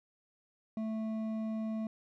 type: tone with hard clipping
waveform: triangle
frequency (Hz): 220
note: A3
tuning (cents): 0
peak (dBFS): -35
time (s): 0.77-1.87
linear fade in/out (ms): 2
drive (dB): 11
effects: none